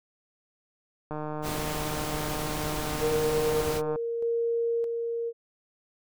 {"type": "click train", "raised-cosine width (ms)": 1, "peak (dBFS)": -21, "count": 434, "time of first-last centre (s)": [1.11, 3.959], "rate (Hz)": 152}
{"type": "noise", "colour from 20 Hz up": "pink", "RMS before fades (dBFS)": -34, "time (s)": [1.42, 3.82], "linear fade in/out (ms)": 50}
{"type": "tone with tremolo", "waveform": "sine", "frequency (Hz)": 465.3, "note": "A#4", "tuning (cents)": -3, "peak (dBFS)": -24, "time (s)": [2.99, 5.33], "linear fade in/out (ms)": 50, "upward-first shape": "square", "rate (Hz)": 0.81, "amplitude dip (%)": 35}
{"effects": []}